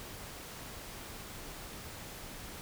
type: silence
effects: pink hiss -46 dBFS RMS until 2.61 s